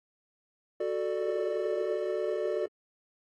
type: chord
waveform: triangle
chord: D major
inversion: first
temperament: equal with one note detuned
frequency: 370 / 440 / 592.1 Hz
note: F#4 / A4 / D5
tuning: 0 / 0 / +14 cents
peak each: -31 dBFS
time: 0.8-2.66 s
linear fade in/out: 5 ms
effects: AAC 32 kbps